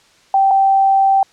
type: tone pair in turn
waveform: sine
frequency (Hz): 779 / 779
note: G5 / G5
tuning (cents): -11 / -11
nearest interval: unison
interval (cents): 0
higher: neither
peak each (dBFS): -9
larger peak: neither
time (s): 0.34-0.51 / 0.51-1.23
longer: second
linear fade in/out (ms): 2
effects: white hiss -51 dBFS RMS until 1.32 s + low-pass 6000 Hz 12 dB/octave